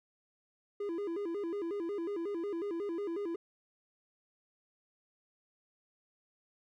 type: tone with vibrato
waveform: triangle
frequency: 370 Hz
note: F#4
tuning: in tune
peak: -32 dBFS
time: 0.8-3.36 s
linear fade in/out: 5 ms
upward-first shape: square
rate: 5.5 Hz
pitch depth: 170 cents each way
effects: none

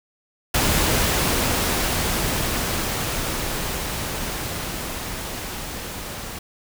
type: noise with level ramp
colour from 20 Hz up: pink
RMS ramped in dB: -19 to -33 dBFS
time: 0.54-6.39 s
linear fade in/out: 5 ms
effects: none

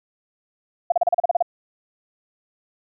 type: tone bursts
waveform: sine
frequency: 696 Hz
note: F5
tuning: 6 cents flat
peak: -13 dBFS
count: 10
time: 0.9-1.425 s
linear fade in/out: 5 ms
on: 21 ms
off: 35 ms
effects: none

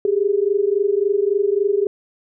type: tone pair together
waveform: sine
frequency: 392 / 415.6 Hz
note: G4 / G#4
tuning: 0 / +1 cents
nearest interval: minor second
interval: 101 cents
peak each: -18 dBFS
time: 0.05-1.87 s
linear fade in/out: 2 ms
effects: none

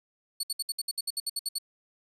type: tone bursts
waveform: 25% pulse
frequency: 4435 Hz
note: C#8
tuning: in tune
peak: -24 dBFS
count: 13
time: 0.4-1.585 s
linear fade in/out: 5 ms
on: 33 ms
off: 63 ms
effects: none

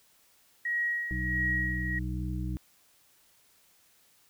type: tone with tremolo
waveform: sine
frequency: 1900 Hz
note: A#6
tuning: 33 cents sharp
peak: -26 dBFS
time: 0.65-1.99 s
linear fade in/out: 5 ms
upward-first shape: sine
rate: 1.5 Hz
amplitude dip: 60%
type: harmonic tone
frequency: 62.2 Hz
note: B1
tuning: 13 cents sharp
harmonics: 1 / 2 / 3 / 5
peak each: -33 / -36 / -38 / -40 dBFS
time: 1.11-2.57 s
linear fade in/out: 0 ms
effects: white hiss -64 dBFS RMS until 4.29 s

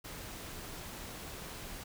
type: noise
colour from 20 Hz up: pink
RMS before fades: -45 dBFS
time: 0.04-1.84 s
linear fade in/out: 10 ms
effects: none

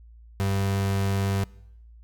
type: tone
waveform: 35% pulse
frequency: 98 Hz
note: G2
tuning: in tune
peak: -21 dBFS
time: 0.4-1.44 s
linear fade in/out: 0 ms
effects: noise-tail reverb RT60 0.8 s tail -23 dB re dry + added 57 Hz sine -46 dBFS peak until 2.03 s

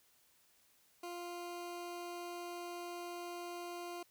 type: tone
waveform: 20% pulse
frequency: 349.2 Hz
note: F4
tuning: in tune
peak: -38 dBFS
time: 1.03-4.03 s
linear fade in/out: 5 ms
effects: white hiss -70 dBFS RMS until 4.1 s

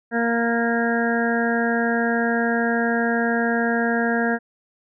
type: harmonic tone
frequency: 233.1 Hz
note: A#3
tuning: in tune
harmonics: 1 / 2 / 3 / 4 / 6 / 7 / 8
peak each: -22 / -25 / -26 / -34 / -31 / -25 / -32 dBFS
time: 0.11-4.39 s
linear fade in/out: 50 ms
effects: none

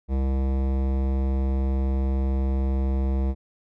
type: tone with hard clipping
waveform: sine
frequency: 66.5 Hz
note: C2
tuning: 29 cents sharp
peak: -23 dBFS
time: 0.08-3.35 s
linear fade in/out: 50 ms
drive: 17 dB
effects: none

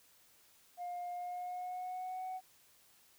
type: tone with pitch glide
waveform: sine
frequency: 709 to 745.5 Hz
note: F5 to F#5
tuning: +26 to +13 cents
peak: -37 dBFS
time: 0.77-2.41 s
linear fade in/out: 50 ms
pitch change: +87 cents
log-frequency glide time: 1.11-2.24 s
effects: tanh soft clip ceiling -37 dBFS + white hiss -66 dBFS RMS until 3.18 s

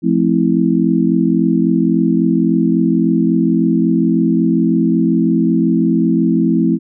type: chord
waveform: sine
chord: F major seventh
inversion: none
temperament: just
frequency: 174.61 / 218.3 / 261.9 / 327.4 Hz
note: F3 / A3 / C4 / E4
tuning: 0 / -13 / +2 / -12 cents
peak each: -16 dBFS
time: 0.02-6.79 s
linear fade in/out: 50 ms
effects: none

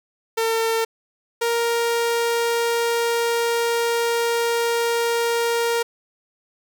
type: tone pair in turn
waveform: sawtooth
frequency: 452.3 / 467.4 Hz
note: A4 / A#4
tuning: +48 / +5 cents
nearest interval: minor second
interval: 57 cents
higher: second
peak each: -15 dBFS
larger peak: neither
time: 0.37-0.85 / 1.41-5.83 s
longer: second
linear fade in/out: 10 ms
effects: none

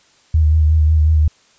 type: tone with vibrato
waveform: sine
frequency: 77.78 Hz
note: D#2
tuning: in tune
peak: -9 dBFS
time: 0.34-1.28 s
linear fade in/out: 5 ms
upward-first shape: sine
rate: 5.5 Hz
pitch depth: 37 cents each way
effects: white hiss -53 dBFS RMS until 1.58 s + resampled to 16000 Hz

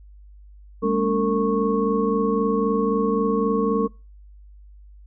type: tone cluster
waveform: sine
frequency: 202.9 / 226.7 / 281.9 / 454.5 / 1100 Hz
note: G#3 / A#3 / C#4 / A#4 / C#6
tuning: -40 / -48 / +29 / -44 / -14 cents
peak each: -24 / -27 / -27 / -21 / -28 dBFS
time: 0.82-3.88 s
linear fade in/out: 20 ms
effects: noise-tail reverb RT60 0.3 s tail -24 dB re dry + added 50 Hz sine -43 dBFS peak until 5.06 s

